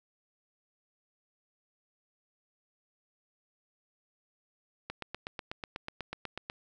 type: click train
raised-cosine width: 0.3 ms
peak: -21 dBFS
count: 14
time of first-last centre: 4.9-6.499 s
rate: 8.13 Hz
effects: none